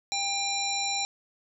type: harmonic tone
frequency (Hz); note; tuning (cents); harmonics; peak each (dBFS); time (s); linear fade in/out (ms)
797; G5; +28; 1 / 3 / 5 / 7 / 9; -33 / -34 / -31 / -35 / -34; 0.12-1.05; 0
effects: none